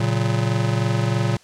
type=chord; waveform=square; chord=F# major; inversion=first; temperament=just; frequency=115.62 / 138.75 / 185 Hz; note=A#2 / C#3 / F#3; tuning=-14 / +2 / 0 cents; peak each=-21 / -25 / -27 dBFS; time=0-1.37 s; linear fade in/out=5 ms; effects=white hiss -52 dBFS RMS until 1.43 s + low-pass 7000 Hz 12 dB/octave